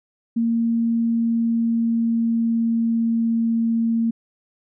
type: tone with pitch glide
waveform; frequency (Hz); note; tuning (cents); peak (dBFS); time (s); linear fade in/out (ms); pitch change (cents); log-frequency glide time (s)
sine; 230.7 to 228.8; A#3 to A#3; -18 to -32; -17; 0.36-4.11; 10; -14; 1.02-3.6
effects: none